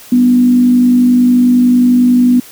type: tone with frequency modulation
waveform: sine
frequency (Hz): 246.9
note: B3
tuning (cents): 0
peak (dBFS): -5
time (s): 0.12-2.4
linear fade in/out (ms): 5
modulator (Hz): 51.1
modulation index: 0.3
effects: white hiss -36 dBFS RMS until 2.51 s